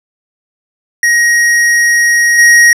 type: tone with level steps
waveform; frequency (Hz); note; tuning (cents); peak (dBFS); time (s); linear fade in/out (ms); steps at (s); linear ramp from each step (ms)
square; 1885; A#6; +19; -7 / -3; 1.03-2.73; 2; 2.38; 10
effects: low-pass 11000 Hz 12 dB/octave